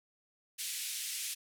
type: band-pass noise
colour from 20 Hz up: white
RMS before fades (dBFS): -39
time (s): 0.58-1.35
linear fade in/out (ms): 20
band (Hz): 2200 to 12000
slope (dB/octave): 24
effects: none